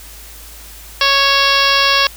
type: harmonic tone with a mistuned harmonic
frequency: 554 Hz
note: C#5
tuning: 1 cent flat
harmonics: 1 / 2 / 3 / 4 / 5 / 6 / 7 / 8 / 9 / 10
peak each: -22 / -16 / -18 / -22 / -18 / -18 / -22 / -20 / -21 / -21 dBFS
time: 1.01-2.07 s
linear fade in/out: 2 ms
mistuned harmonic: 5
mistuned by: -19 cents
effects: added 54 Hz sine -37 dBFS peak until 2.16 s + white hiss -37 dBFS RMS until 2.16 s